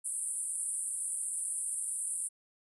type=band-pass noise; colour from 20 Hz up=white; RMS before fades=-36 dBFS; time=0.04-2.29 s; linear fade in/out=20 ms; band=8500 to 10000 Hz; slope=96 dB/octave; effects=none